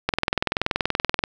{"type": "click train", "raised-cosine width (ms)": 0.3, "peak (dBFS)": -4, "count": 25, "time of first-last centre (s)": [0.09, 1.238], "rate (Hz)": 20.9, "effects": []}